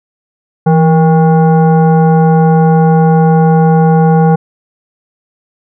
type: tone with frequency modulation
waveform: sine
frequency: 165.4 Hz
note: E3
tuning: 6 cents sharp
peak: -4 dBFS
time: 0.66-4.36 s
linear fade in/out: 10 ms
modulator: 636 Hz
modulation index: 0.8
effects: none